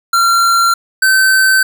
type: tone pair in turn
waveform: square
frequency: 1371 / 1538.9 Hz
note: F6 / G6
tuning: -32 / -32 cents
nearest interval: major second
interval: 200 cents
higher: second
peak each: -9 / -8 dBFS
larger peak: second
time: 0.13-0.74 / 1.02-1.63 s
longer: neither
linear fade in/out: 5 ms
effects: none